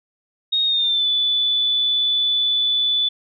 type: tone with pitch glide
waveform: sine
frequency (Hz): 3729 to 3479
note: A#7 to A7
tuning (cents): 0 to -20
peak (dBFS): -16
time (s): 0.52-3.09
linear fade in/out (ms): 10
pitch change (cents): -120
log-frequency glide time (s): 0.65-1.08
effects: none